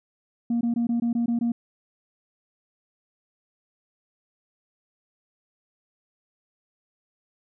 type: tone bursts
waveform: sine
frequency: 235.2 Hz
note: A#3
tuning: 16 cents sharp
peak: -19 dBFS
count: 8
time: 0.5-1.52 s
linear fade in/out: 5 ms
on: 110 ms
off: 20 ms
effects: tanh soft clip ceiling -19 dBFS